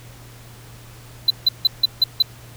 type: tone bursts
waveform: triangle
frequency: 4019 Hz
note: B7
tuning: 30 cents sharp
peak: -9 dBFS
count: 6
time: 1.28-2.224 s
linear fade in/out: 5 ms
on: 24 ms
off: 160 ms
effects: added 118 Hz sine -42 dBFS peak until 2.56 s + pink hiss -45 dBFS RMS until 2.56 s